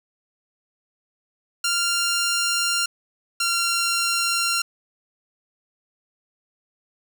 10% pulse tone pair in turn, 1391 / 1379 Hz, F6 / F6, -7 / -22 cents, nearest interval unison, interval 15 cents, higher first, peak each -12 dBFS, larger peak neither, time 1.64-2.86 / 3.4-4.62 s, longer neither, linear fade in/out 5 ms, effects none

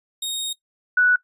sawtooth / sine tone pair in turn, 3729 / 1477.3 Hz, A#7 / F#6, 0 / -3 cents, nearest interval octave + major third, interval 1603 cents, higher first, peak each -21 / -13 dBFS, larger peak second, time 0.22-0.53 / 0.97-1.16 s, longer first, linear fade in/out 5 ms, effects noise-tail reverb RT60 0.1 s tail -20 dB re dry + resampled to 32000 Hz

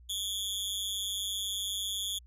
sawtooth tone with amplitude modulation, 3388 Hz, G#7, 34 cents sharp, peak -25 dBFS, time 0.09-2.19 s, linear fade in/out 10 ms, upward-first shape sine, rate 198 Hz, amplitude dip 100%, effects added 60 Hz sine -52 dBFS peak until 2.26 s + resampled to 32000 Hz

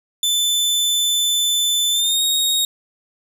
sawtooth tone with pitch glide, 3520 to 3751 Hz, A7 to A#7, 0 to +10 cents, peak -13 dBFS, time 0.23-2.65 s, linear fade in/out 2 ms, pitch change +110 cents, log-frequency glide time 1.91-2.23 s, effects none

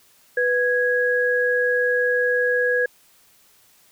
sine tone pair together, 493.9 / 1657.6 Hz, B4 / G#6, 0 / -4 cents, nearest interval octave + major sixth, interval 2096 cents, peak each -20 dBFS, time 0.37-2.86 s, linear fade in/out 5 ms, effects white hiss -56 dBFS RMS until 3.91 s

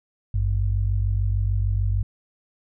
sine tone pair together, 51.61 / 98.3 Hz, G#1 / G2, -10 / +5 cents, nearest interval major seventh, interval 1115 cents, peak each -22 dBFS, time 0.34-2.03 s, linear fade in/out 5 ms, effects none

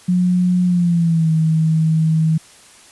sine tone with pitch glide, 180 to 159.44 Hz, F#3 to D#3, -47 to +43 cents, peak -12 dBFS, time 0.08-2.38 s, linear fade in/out 10 ms, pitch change -210 cents, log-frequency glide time 0.65-1.31 s, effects white hiss -45 dBFS RMS until 2.91 s + resampled to 24000 Hz

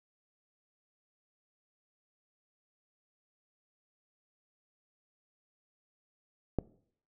click, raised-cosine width 2 ms, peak -15 dBFS, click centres 6.587 s, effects noise-tail reverb RT60 0.6 s tail -21 dB re dry

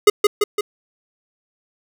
square tone with echo, 415.3 Hz, G#4, in tune, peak -6 dBFS, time 0.07-0.1 s, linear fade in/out 5 ms, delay 170 ms, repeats 3, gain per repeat -4 dB, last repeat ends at 0.61 s, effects none

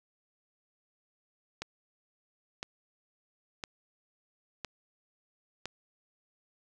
click train, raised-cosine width 0.2 ms, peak -19 dBFS, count 5, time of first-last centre 1.62-5.656 s, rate 0.991 Hz, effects none

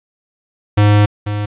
square tone pair in turn, 103.83 / 103.83 Hz, G#2 / G#2, 0 / 0 cents, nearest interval unison, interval 0 cents, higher neither, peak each -8 / -18 dBFS, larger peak first, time 0.77-1.06 / 1.26-1.46 s, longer first, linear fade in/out 10 ms, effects resampled to 8000 Hz + 8-bit

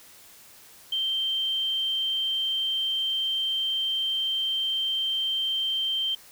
sine tone, 3136 Hz, G7, in tune, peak -24 dBFS, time 0.92-6.15 s, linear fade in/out 5 ms, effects white hiss -51 dBFS RMS until 6.31 s

